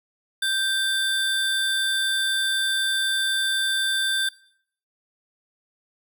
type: tone pair together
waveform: square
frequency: 1568 / 3556 Hz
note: G6 / A7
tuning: 0 / +18 cents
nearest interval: octave + major second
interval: 1418 cents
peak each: -25 dBFS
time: 0.42-4.29 s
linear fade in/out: 5 ms
effects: noise-tail reverb RT60 0.6 s tail -20 dB re dry